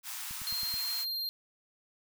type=high-pass noise; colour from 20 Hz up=white; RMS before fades=-40 dBFS; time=0.03-1.06 s; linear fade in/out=50 ms; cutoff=800 Hz; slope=48 dB/octave
type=click train; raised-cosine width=5 ms; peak=-37 dBFS; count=5; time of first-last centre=0.31-0.741 s; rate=9.29 Hz
type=tone; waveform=square; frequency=4193 Hz; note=C8; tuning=3 cents sharp; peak=-33 dBFS; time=0.47-1.29 s; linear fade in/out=0 ms
effects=none